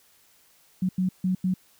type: tone bursts at uneven times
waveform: sine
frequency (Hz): 185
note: F#3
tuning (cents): 0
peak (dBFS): -21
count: 4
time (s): 0.82-0.89 / 0.98-1.09 / 1.24-1.35 / 1.44-1.54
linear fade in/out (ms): 5
effects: white hiss -60 dBFS RMS until 1.79 s